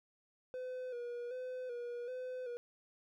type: tone with vibrato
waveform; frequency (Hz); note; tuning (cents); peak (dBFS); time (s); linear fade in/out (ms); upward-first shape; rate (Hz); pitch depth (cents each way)
triangle; 493.9; B4; 0; -38; 0.54-2.57; 0; square; 1.3; 47
effects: none